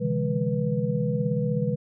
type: tone cluster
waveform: sine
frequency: 130 / 149 / 165.6 / 204.4 / 489.1 Hz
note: C3 / D3 / E3 / G#3 / B4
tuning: -11 / +25 / +8 / -27 / -17 cents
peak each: -29 dBFS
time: 0-1.76 s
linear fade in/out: 20 ms
effects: none